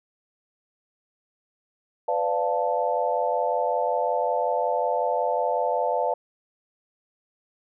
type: chord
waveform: sine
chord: B half-diminished seventh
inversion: none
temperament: equal with one note detuned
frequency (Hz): 501.9 / 587.3 / 698.5 / 880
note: B4 / D5 / F5 / A5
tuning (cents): +28 / 0 / 0 / 0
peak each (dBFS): -27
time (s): 2.08-6.14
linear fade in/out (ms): 5
effects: none